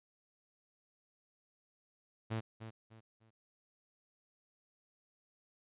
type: tone with echo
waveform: sawtooth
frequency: 111.3 Hz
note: A2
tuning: 20 cents sharp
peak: -31 dBFS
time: 2.3-2.41 s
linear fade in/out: 20 ms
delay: 300 ms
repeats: 3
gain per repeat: -10 dB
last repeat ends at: 3.31 s
effects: resampled to 8000 Hz